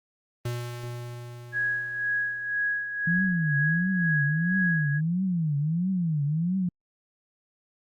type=tone with exponential decay; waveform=square; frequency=120.5 Hz; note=B2; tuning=42 cents flat; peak=-27 dBFS; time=0.45-3.26 s; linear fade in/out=5 ms; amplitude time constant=610 ms
type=tone with tremolo; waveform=sine; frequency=1661.2 Hz; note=G#6; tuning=in tune; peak=-23 dBFS; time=1.52-5.01 s; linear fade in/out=50 ms; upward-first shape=sine; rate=2 Hz; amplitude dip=60%
type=tone with vibrato; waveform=sine; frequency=164.81 Hz; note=E3; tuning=in tune; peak=-23 dBFS; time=3.07-6.69 s; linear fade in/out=5 ms; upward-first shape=triangle; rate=1.5 Hz; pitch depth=280 cents each way
effects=Opus 24 kbps